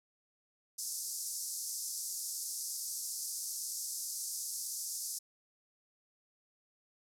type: band-pass noise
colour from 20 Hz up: pink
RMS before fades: -40 dBFS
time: 0.78-5.19 s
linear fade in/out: 10 ms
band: 5100 to 13000 Hz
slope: 48 dB/octave
effects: none